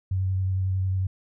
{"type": "tone with vibrato", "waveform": "sine", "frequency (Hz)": 94.3, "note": "F#2", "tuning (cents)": 33, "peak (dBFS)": -22, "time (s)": [0.11, 1.07], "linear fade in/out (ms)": 5, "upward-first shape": "triangle", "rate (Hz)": 11, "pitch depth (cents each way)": 20, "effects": []}